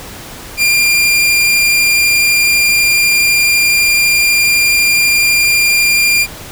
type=tone; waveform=sawtooth; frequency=2396 Hz; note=D7; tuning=34 cents sharp; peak=-5 dBFS; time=0.57-6.27 s; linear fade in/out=50 ms; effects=pink hiss -30 dBFS RMS until 6.51 s